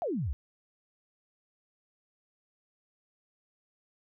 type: exponential sweep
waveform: sine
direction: down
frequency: 757 to 57.3 Hz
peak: -29 dBFS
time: 0.02-0.33 s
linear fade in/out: 0 ms
effects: none